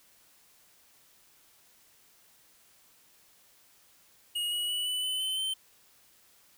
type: tone with pitch steps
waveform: square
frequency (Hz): 2879 / 2914 / 2950 / 2986 / 3022 / 3059 / 3096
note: F#7 / F#7 / F#7 / F#7 / F#7 / G7 / G7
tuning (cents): -48 / -27 / -6 / +15 / +36 / -43 / -22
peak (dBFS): -30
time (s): 4.35-5.54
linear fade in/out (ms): 10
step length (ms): 170
effects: white hiss -62 dBFS RMS until 6.57 s